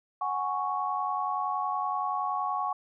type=chord; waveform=sine; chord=F# suspended second; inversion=none; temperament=equal; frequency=740 / 830.6 / 1108.7 Hz; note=F#5 / G#5 / C#6; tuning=0 / 0 / 0 cents; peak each=-33 / -33 / -30 dBFS; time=0.21-2.73 s; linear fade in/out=5 ms; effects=none